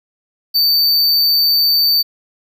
square tone, 4577 Hz, D8, 45 cents flat, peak -11 dBFS, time 0.54-2.03 s, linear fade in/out 20 ms, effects none

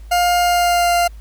40% pulse tone with pitch glide, 706 to 696.7 Hz, F5 to F5, +19 to -4 cents, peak -12 dBFS, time 0.11-1.08 s, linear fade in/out 10 ms, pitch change -23 cents, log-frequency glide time 0.42-0.94 s, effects added 53 Hz sine -33 dBFS peak until 1.2 s + pink hiss -53 dBFS RMS until 1.2 s

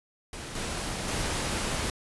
pink noise with level steps, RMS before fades -39 / -33 / -30 dBFS, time 0.33-1.9 s, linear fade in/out 2 ms, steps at 0.55 / 1.08 s, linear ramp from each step 2 ms, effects resampled to 24000 Hz

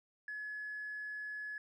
triangle tone with tanh clipping, 1700 Hz, G#6, 40 cents sharp, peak -40 dBFS, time 0.28-1.58 s, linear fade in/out 2 ms, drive 4 dB, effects none

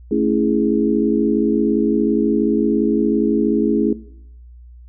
sine chord, A major seventh, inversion none, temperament equal, 220 / 277.2 / 329.6 / 415.3 Hz, A3 / C#4 / E4 / G#4, 0 / 0 / 0 / 0 cents, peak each -20 dBFS, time 0.11-3.93 s, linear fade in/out 5 ms, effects noise-tail reverb RT60 0.7 s tail -18 dB re dry + added 60 Hz sine -38 dBFS peak until 4.88 s

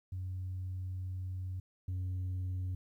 sine tone pair in turn, 92.5 / 92.07 Hz, F#2 / F#2, 0 / -8 cents, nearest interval unison, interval 8 cents, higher first, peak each -35 / -31 dBFS, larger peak second, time 0.12-1.6 / 1.88-2.75 s, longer first, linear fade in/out 5 ms, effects tanh soft clip ceiling -33 dBFS + 12-bit

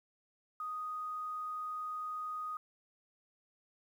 sine tone with quantisation, 1244.5 Hz, D#6, in tune, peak -37 dBFS, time 0.6-2.57 s, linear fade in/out 2 ms, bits 11, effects none

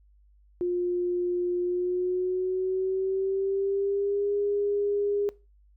sine tone with pitch glide, 354.7 to 407.4 Hz, F4 to G#4, +27 to -33 cents, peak -24 dBFS, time 0.61-5.29 s, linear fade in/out 0 ms, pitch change +240 cents, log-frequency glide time 1.61-4.34 s, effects noise-tail reverb RT60 0.3 s tail -22 dB re dry + added 50 Hz sine -56 dBFS peak until 5.76 s

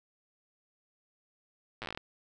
slowing click train, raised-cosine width 0.3 ms, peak -22 dBFS, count 11, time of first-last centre 1.82-1.975 s, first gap 8 ms, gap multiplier 1.14, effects none

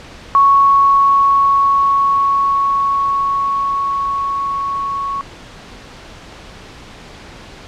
sine tone with level ramp, 1108.7 Hz, C#6, in tune, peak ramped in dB -6 to -18 dBFS, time 0.35-5.21 s, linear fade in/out 0 ms, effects pink hiss -36 dBFS RMS until 7.67 s + low-pass 5000 Hz 12 dB/octave

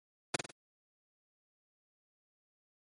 pink noise with echo, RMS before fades -28 dBFS, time 0.34-0.36 s, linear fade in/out 5 ms, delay 50 ms, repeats 3, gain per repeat -7 dB, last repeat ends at 0.51 s, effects high-pass 200 Hz 12 dB/octave + MP3 48 kbps

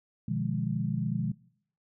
sine chord, F half-diminished seventh, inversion second, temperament equal with one note detuned, 123.47 / 151.83 / 174.61 / 207.7 Hz, Cb3 / Eb3 / F3 / Ab3, 0 / -42 / 0 / 0 cents, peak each -33 dBFS, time 0.28-1.32 s, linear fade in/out 5 ms, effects noise-tail reverb RT60 0.6 s tail -21 dB re dry

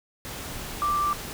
sine tone in noise, 1176 Hz, D6, 2 cents sharp, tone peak -22 dBFS, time 0.82-1.13 s, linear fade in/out 0 ms, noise pink, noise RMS -36 dBFS, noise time 0.25-1.33 s, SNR +11 dB, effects none

